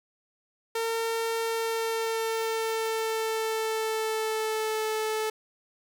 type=tone with pitch glide; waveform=sawtooth; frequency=454.8 to 435.5 Hz; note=A#4 to A4; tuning=-43 to -18 cents; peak=-23 dBFS; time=0.75-5.3 s; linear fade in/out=5 ms; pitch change=-75 cents; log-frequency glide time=1.39-4.85 s; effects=none